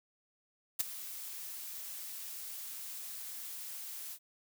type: noise with ADSR envelope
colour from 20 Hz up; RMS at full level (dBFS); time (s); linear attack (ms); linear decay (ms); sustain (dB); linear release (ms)
blue; -28; 0.79-4.19; 13; 16; -16; 68
effects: none